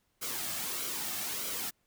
white noise with flanger, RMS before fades -36 dBFS, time 0.21-1.71 s, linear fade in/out 20 ms, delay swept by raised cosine 1.1 to 2.1 ms, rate 1.6 Hz, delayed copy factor -0.5, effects pink hiss -75 dBFS RMS until 1.86 s

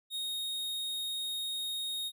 45% pulse tone, 3729 Hz, A#7, in tune, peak -34 dBFS, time 0.1-2.12 s, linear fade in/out 50 ms, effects none

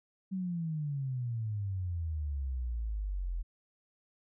sine exponential sweep, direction down, 193.4 to 41.34 Hz, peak -32 dBFS, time 0.31-3.43 s, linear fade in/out 20 ms, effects none

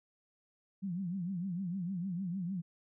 sine tone with vibrato, 182.2 Hz, F#3, 26 cents flat, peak -34 dBFS, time 0.82-2.62 s, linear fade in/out 20 ms, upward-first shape triangle, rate 6.6 Hz, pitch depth 180 cents each way, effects none

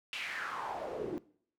pink noise with band-pass filter sweep, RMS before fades -39 dBFS, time 0.13-1.18 s, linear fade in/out 0 ms, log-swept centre 2900 to 300 Hz, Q 4.1, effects noise-tail reverb RT60 0.6 s tail -20 dB re dry

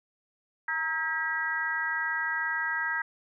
harmonic tone with a mistuned harmonic, 322.4 Hz, E4, 38 cents flat, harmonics 3 / 4 / 5 / 6, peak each -36 / -37 / -30 / -32 dBFS, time 0.68-3.02 s, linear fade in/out 5 ms, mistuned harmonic 3, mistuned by -60 cents, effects none

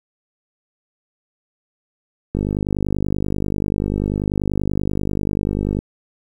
click train, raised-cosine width 3 ms, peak -8 dBFS, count 174, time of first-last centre 2.35-5.789 s, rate 50.3 Hz, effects 8-bit

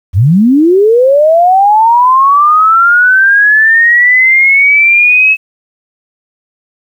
sine linear sweep, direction up, 77.5 to 2594 Hz, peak -3 dBFS, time 0.13-5.37 s, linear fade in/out 50 ms, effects 7-bit

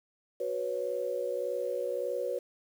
sine chord, F# suspended fourth, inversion none, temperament just, 370 / 493.3 / 555 Hz, F#4 / B4 / C#5, 0 / -2 / +2 cents, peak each -38 / -33 / -34 dBFS, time 0.4-2.39 s, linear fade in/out 5 ms, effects 9-bit

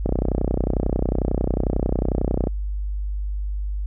click train, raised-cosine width 2 ms, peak -8 dBFS, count 76, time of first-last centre 0.06-2.472 s, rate 31.1 Hz, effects added 50 Hz sine -23 dBFS peak until 3.86 s

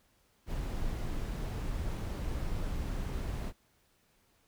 brown noise, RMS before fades -35 dBFS, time 0.46-3.53 s, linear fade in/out 50 ms, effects pink hiss -70 dBFS RMS until 4.47 s

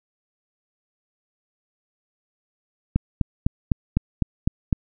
click train, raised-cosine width 5 ms, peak -6 dBFS, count 8, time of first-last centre 2.96-4.728 s, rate 3.96 Hz, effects none

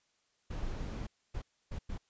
brown noise bursts at uneven times, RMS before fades -38 dBFS, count 4, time 0.5-1.07 / 1.34-1.42 / 1.71-1.79 / 1.89-1.98 s, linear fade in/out 10 ms, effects white hiss -75 dBFS RMS until 2.09 s + resampled to 16000 Hz

